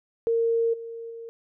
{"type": "tone with level steps", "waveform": "sine", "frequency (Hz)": 460, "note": "A#4", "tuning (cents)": -23, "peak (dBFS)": [-20, -34, -36], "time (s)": [0.27, 1.29], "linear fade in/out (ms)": 0, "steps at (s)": [0.73, 1.1], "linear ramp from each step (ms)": 10, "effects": []}